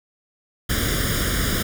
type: noise with comb filter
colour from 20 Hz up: pink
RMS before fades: -22 dBFS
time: 0.69-1.63 s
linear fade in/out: 10 ms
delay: 0.58 ms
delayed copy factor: +0.85
effects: none